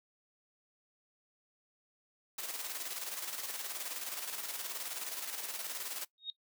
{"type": "noise with tremolo", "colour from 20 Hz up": "white", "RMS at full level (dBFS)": -39, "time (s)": [2.38, 6.05], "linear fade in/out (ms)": 5, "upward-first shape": "square", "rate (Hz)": 19, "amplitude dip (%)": 45}
{"type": "tone with exponential growth", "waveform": "sine", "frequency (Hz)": 3729, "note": "A#7", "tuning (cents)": 0, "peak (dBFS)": -32, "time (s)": [6.18, 6.3], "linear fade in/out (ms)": 1, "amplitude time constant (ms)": 26}
{"effects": ["noise-tail reverb RT60 0.1 s tail -20 dB re dry", "high-pass 400 Hz 12 dB/octave"]}